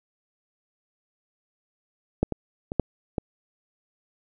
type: clicks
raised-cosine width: 2 ms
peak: -7 / -14 / -17 / -6 / -12 dBFS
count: 5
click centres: 2.23 / 2.323 / 2.719 / 2.797 / 3.182 s
effects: none